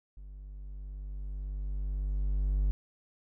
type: tone with level ramp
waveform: triangle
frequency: 49.05 Hz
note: G1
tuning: 2 cents sharp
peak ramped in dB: -42 to -22 dBFS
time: 0.17-2.71 s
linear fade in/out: 0 ms
effects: none